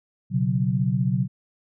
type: chord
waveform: sine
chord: B suspended second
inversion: none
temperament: just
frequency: 123.47 / 138.9 / 185.21 Hz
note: B2 / C#3 / F#3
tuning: 0 / +4 / +2 cents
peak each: -24 dBFS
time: 0.3-1.28 s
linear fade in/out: 50 ms
effects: none